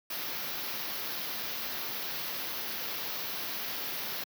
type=band-stop noise; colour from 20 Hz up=white; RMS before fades=-36 dBFS; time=0.1-4.24 s; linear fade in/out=5 ms; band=5700 to 12000 Hz; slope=48 dB/octave; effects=high-pass 150 Hz 12 dB/octave